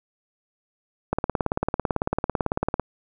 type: click train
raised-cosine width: 1 ms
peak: -8 dBFS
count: 31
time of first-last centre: 1.13-2.797 s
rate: 18 Hz
effects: none